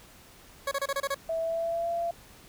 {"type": "tone bursts", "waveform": "20% pulse", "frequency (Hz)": 554.4, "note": "C#5", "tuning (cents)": 0, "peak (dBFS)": -22, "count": 7, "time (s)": [0.67, 1.146], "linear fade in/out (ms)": 5, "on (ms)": 44, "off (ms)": 28}
{"type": "tone with pitch glide", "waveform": "sine", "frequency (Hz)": [655, 681.6], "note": ["E5", "F5"], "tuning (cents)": [-11, -42], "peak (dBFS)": -27, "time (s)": [1.29, 2.11], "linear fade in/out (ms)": 5, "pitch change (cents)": 69, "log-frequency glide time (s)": [1.4, 1.92]}
{"effects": ["pink hiss -53 dBFS RMS until 2.48 s"]}